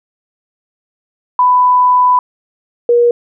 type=tone pair in turn; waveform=sine; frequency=996 / 477.4 Hz; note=B5 / A#4; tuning=+14 / +41 cents; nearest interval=octave + minor second; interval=1273 cents; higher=first; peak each=-6 dBFS; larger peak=neither; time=1.39-2.19 / 2.89-3.11 s; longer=first; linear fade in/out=2 ms; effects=none